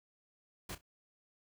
pink noise with echo, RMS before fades -43 dBFS, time 0.69-0.75 s, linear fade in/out 5 ms, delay 31 ms, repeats 2, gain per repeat -14 dB, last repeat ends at 0.812 s, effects none

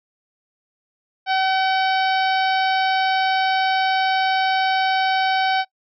harmonic tone, 761 Hz, F#5, 48 cents sharp, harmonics 1 / 2 / 3 / 4 / 5 / 6 / 7, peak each -18 / -24 / -28 / -30 / -32 / -34 / -35 dBFS, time 1.26-5.65 s, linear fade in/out 50 ms, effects noise-tail reverb RT60 0.1 s tail -21 dB re dry

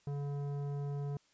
sine tone with tanh clipping, 142.6 Hz, C#3, 49 cents sharp, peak -37 dBFS, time 0.07-1.17 s, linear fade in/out 2 ms, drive 13 dB, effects white hiss -70 dBFS RMS until 1.33 s + resampled to 16000 Hz

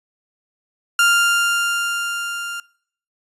30% pulse tone with level ramp, 1396.9 Hz, F6, in tune, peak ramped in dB -9 to -24 dBFS, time 0.99-2.6 s, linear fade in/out 2 ms, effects noise-tail reverb RT60 0.6 s tail -23 dB re dry + resampled to 32000 Hz

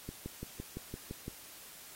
click train, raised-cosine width 3 ms, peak -27 dBFS, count 8, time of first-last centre 0.09-1.28 s, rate 5.88 Hz, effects white hiss -52 dBFS RMS until 1.95 s + AAC 48 kbps

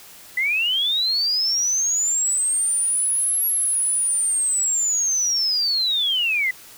sine linear two-way sweep, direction up then down, 1973 to 11370 to 1973 Hz, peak -18 dBFS, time 0.37-6.51 s, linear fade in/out 5 ms, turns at 3.46 s, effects white hiss -44 dBFS RMS until 6.77 s

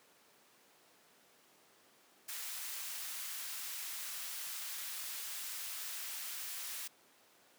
white high-pass noise, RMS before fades -43 dBFS, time 2.28-6.88 s, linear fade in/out 10 ms, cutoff 1200 Hz, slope 12 dB/octave, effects pink hiss -65 dBFS RMS until 7.58 s + high-pass 300 Hz 12 dB/octave

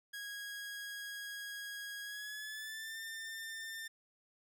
sawtooth tone with pitch glide, 1648 to 1797.2 Hz, G#6 to A6, -14 to +36 cents, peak -39 dBFS, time 0.13-3.88 s, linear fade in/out 10 ms, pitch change +150 cents, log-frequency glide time 2.02-2.98 s, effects none

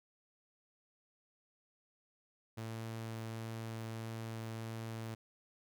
sawtooth tone, 112.7 Hz, A2, 42 cents sharp, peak -37 dBFS, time 2.57-5.15 s, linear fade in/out 10 ms, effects none

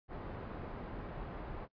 pink low-pass noise, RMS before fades -44 dBFS, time 0.08-1.68 s, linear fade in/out 50 ms, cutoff 1200 Hz, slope 12 dB/octave, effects noise-tail reverb RT60 0.1 s tail -22 dB re dry + resampled to 11025 Hz

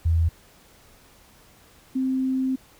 sine tone pair in turn, 82.41 / 261.6 Hz, E2 / C4, 0 / 0 cents, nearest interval octave + minor sixth, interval 2000 cents, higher second, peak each -17 / -21 dBFS, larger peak first, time 0.05-0.29 / 1.95-2.56 s, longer second, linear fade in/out 10 ms, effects pink hiss -54 dBFS RMS until 2.79 s

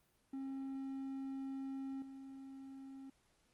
triangle tone with level steps, 269.3 Hz, C#4, 50 cents flat, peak -39 / -47 dBFS, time 0.33-3.1 s, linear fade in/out 5 ms, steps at 2.02 s, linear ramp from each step 2 ms, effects pink hiss -75 dBFS RMS until 3.53 s + Opus 32 kbps

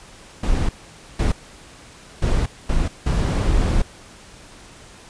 brown noise bursts at uneven times, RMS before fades -18 dBFS, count 5, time 0.43-0.69 / 1.19-1.32 / 2.22-2.46 / 2.69-2.88 / 3.06-3.82 s, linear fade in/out 5 ms, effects pink hiss -44 dBFS RMS until 5.09 s + resampled to 22050 Hz

